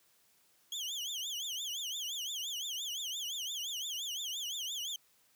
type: tone with vibrato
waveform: 30% pulse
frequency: 3206 Hz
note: G7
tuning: 38 cents sharp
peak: -34 dBFS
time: 0.72-4.96 s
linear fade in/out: 2 ms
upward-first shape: triangle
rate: 5.8 Hz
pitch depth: 230 cents each way
effects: white hiss -69 dBFS RMS until 5.35 s + high-pass 80 Hz 12 dB/octave